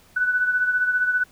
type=beating tone pair; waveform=sine; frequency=1488 / 1503 Hz; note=F#6 / F#6; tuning=+9 / +27 cents; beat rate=15 Hz; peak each=-19 / -27 dBFS; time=0.16-1.24 s; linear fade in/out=10 ms; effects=pink hiss -54 dBFS RMS until 1.31 s